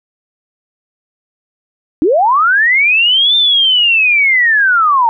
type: linear two-way sweep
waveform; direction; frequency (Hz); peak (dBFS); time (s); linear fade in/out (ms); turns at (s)
sine; up then down; 277.2 to 3603 to 884; -7; 2.02-5.09; 0; 3.36
effects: none